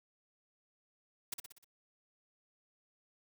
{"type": "noise with echo", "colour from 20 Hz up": "white", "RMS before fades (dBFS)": -38, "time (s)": [1.32, 1.34], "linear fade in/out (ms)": 5, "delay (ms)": 61, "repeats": 5, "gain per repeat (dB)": -5, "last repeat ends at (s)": 1.645, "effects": []}